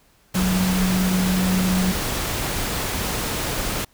sine tone in noise, 185 Hz, F#3, in tune, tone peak -18 dBFS, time 0.35-1.92 s, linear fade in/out 10 ms, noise pink, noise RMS -25 dBFS, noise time 0.34-3.85 s, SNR +4 dB, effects pink hiss -58 dBFS RMS until 3.93 s

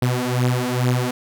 sawtooth beating tone pair, 123.47 / 125.77 Hz, B2 / B2, 0 / +32 cents, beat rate 2.3 Hz, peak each -17 dBFS, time 0.02-1.11 s, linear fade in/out 5 ms, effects none

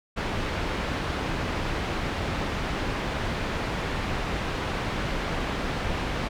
pink low-pass noise, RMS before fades -29 dBFS, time 0.16-6.29 s, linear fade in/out 20 ms, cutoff 3000 Hz, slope 12 dB/octave, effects none

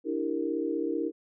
sine chord, E half-diminished seventh, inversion third, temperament equal with one note detuned, 293.7 / 329.6 / 392 / 462.1 Hz, D4 / E4 / G4 / Bb4, 0 / 0 / 0 / -15 cents, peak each -33 / -31 / -36 / -33 dBFS, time 0.04-1.12 s, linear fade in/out 50 ms, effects none

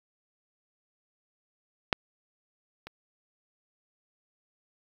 clicks, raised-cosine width 0.3 ms, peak -6 / -25 dBFS, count 2, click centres 1.928 / 2.87 s, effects 8-bit

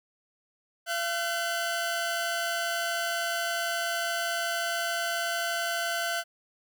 sawtooth tone pair together, 683 / 1517.4 Hz, F5 / F#6, -39 / +43 cents, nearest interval octave + major second, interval 1382 cents, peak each -27 dBFS, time 0.86-6.24 s, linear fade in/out 50 ms, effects none

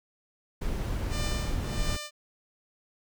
brown noise, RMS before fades -30 dBFS, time 0.61-1.97 s, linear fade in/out 10 ms
5% pulse tone with tremolo, 597 Hz, D5, 28 cents sharp, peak -22 dBFS, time 1.09-2.11 s, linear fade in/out 50 ms, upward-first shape triangle, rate 1.5 Hz, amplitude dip 95%
effects none

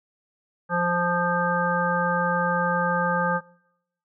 harmonic tone, 174.8 Hz, F3, 2 cents sharp, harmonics 1 / 3 / 5 / 7 / 9, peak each -27 / -27 / -27 / -27 / -27 dBFS, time 0.69-3.41 s, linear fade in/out 50 ms, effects noise-tail reverb RT60 0.9 s tail -25 dB re dry

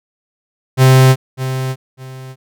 45% pulse tone with echo, 130.81 Hz, C3, in tune, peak -5 dBFS, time 0.77-1.16 s, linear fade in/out 50 ms, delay 600 ms, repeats 2, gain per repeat -12 dB, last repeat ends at 2.36 s, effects none

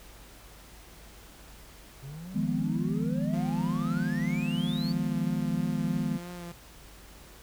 triangle exponential sweep, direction up, 130.81 to 4636 Hz, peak -37 dBFS, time 2.02-4.93 s, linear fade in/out 20 ms
sine chord, F half-diminished seventh, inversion third, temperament equal, 155.56 / 174.61 / 207.7 / 246.9 Hz, Eb3 / F3 / Ab3 / Cb4, 0 / 0 / 0 / 0 cents, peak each -32 dBFS, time 2.34-6.18 s, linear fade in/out 20 ms
sawtooth tone with vibrato, 174.61 Hz, F3, in tune, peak -35 dBFS, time 3.33-6.52 s, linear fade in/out 5 ms, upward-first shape sine, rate 3.1 Hz, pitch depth 25 cents each way
effects added 50 Hz sine -52 dBFS peak until 7.42 s + pink hiss -52 dBFS RMS until 7.42 s

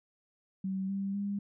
sine tone with pitch steps, 191.1 / 196.4 / 201.3 Hz, G3 / G3 / G3, -44 / +4 / +46 cents, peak -31 dBFS, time 0.64-1.39 s, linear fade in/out 5 ms, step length 250 ms, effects none

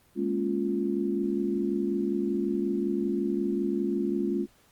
sine chord, Bb minor seventh, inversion third, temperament equal, 207.7 / 233.1 / 277.2 / 349.2 Hz, Ab3 / Bb3 / Db4 / F4, 0 / 0 / 0 / 0 cents, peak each -30 / -35 / -31 / -29 dBFS, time 0.15-4.47 s, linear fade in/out 50 ms, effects pink hiss -62 dBFS RMS until 4.71 s + Opus 32 kbps

